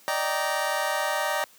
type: chord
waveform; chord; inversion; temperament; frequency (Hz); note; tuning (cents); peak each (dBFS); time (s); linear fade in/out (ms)
25% pulse; Eb major seventh; third; just; 583.4 / 622.3 / 777.8 / 933.4; D5 / Eb5 / G5 / Bb5; -12 / 0 / -14 / +2; -27; 0.08-1.44; 0
effects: white hiss -55 dBFS RMS until 1.58 s + high-pass 150 Hz 12 dB/octave